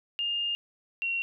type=tone pair in turn; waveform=sine; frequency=2820 / 2741 Hz; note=F7 / F7; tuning=+16 / -33 cents; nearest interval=unison; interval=49 cents; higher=first; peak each=-27 dBFS; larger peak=neither; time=0.19-0.55 / 1.02-1.22 s; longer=first; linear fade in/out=0 ms; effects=none